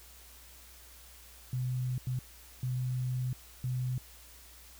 sine tone bursts at uneven times, 126.7 Hz, B2, 45 cents sharp, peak -30 dBFS, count 4, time 1.53-1.98 / 2.07-2.19 / 2.63-3.33 / 3.64-3.98 s, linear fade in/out 2 ms, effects added 60 Hz sine -56 dBFS peak until 4.79 s + white hiss -55 dBFS RMS until 4.79 s

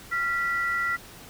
sine tone pair together, 1379 / 1959 Hz, F6 / B6, -22 / -15 cents, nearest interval tritone, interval 607 cents, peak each -26 dBFS, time 0.11-0.97 s, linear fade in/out 20 ms, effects tanh soft clip ceiling -16 dBFS + pink hiss -46 dBFS RMS until 1.29 s

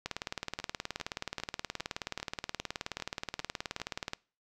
two click trains, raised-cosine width 0.2 ms, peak -17 / -23 dBFS, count 78 / 9, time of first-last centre 0.06-4.134 / 0.6-3.8 s, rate 18.9 / 2.5 Hz, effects noise-tail reverb RT60 0.4 s tail -24 dB re dry

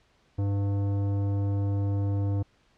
sine tone with tanh clipping, 100 Hz, G2, 35 cents sharp, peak -26 dBFS, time 0.38-2.43 s, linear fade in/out 10 ms, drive 14 dB, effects pink hiss -65 dBFS RMS until 2.77 s + low-pass 5000 Hz 12 dB/octave

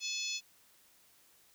harmonic tone, 860 Hz, A5, 40 cents flat, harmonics 3 / 4 / 5 / 6 / 7 / 8, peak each -40 / -41 / -42 / -43 / -43 / -44 dBFS, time 0-0.41 s, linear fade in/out 50 ms, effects white hiss -65 dBFS RMS until 1.54 s

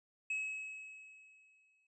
triangle tone with exponential decay, 2570 Hz, E7, 45 cents flat, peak -32 dBFS, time 0.3-1.87 s, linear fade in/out 5 ms, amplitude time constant 340 ms, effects resampled to 24000 Hz

